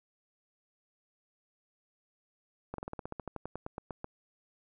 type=slowing click train; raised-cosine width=1 ms; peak=-24 dBFS; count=17; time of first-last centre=2.74-4.044 s; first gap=43 ms; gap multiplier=1.08; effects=none